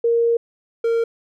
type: tone pair in turn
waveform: sine / triangle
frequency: 466.2 / 461.1 Hz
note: A#4 / A#4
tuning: 0 / -19 cents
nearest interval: unison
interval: 19 cents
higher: first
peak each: -14 dBFS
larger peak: neither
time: 0.04-0.37 / 0.84-1.04 s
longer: first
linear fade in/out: 5 ms
effects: none